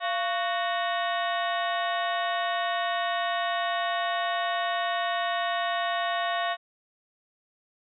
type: harmonic tone with a mistuned harmonic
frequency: 370 Hz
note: F#4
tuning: in tune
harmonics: 2 / 3 / 4 / 5 / 6 / 7 / 8 / 9 / 10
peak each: -28 / -32 / -37 / -33 / -44 / -44 / -39 / -47 / -38 dBFS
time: 0-6.57 s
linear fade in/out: 50 ms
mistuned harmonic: 2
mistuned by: -120 cents
effects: none